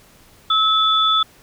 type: tone pair together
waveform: sine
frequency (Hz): 1298 / 3465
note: E6 / A7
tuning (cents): -27 / -27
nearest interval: octave + perfect fourth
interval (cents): 1700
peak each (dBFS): -16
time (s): 0.5-1.23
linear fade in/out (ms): 5
effects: pink hiss -50 dBFS RMS until 1.42 s